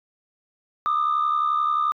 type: tone pair together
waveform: sine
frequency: 1200 / 1271.4 Hz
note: D6 / D#6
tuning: +37 / +37 cents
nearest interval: minor second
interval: 100 cents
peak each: -19 / -24 dBFS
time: 0.86-1.92 s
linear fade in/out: 0 ms
effects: tanh soft clip ceiling -15 dBFS

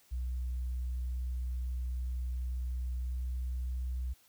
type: tone with pitch glide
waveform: sine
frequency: 62.2 to 62.67 Hz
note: B1 to B1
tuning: +13 to +26 cents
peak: -31 dBFS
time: 0.11-4.14 s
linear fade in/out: 20 ms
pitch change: +13 cents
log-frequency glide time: 3.05-3.24 s
effects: tanh soft clip ceiling -30 dBFS + white hiss -65 dBFS RMS until 4.28 s

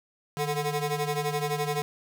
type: ring-modulated tone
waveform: 20% pulse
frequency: 293.7 Hz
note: D4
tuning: in tune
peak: -19 dBFS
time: 0.37-1.82 s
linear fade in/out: 0 ms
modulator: 141 Hz
effects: none

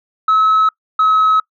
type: tone pair in turn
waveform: sine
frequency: 1291 / 1282.8 Hz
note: E6 / E6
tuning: -37 / -48 cents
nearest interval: unison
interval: 11 cents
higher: first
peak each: -7 dBFS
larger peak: neither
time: 0.28-0.69 / 0.99-1.4 s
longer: neither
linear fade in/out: 5 ms
effects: noise-tail reverb RT60 0.1 s tail -25 dB re dry + tanh soft clip ceiling -7 dBFS

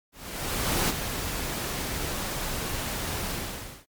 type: noise with ADSR envelope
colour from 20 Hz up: pink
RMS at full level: -24 dBFS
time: 0.12-3.86 s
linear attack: 770 ms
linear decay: 26 ms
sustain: -7 dB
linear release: 560 ms
effects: MP3 96 kbps

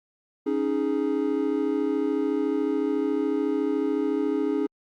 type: chord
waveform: triangle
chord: C# suspended second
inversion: none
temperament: equal with one note detuned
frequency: 277.2 / 311.1 / 416.5 Hz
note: C#4 / D#4 / G#4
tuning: 0 / 0 / +5 cents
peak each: -25 dBFS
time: 0.46-4.67 s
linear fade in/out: 10 ms
effects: Opus 48 kbps

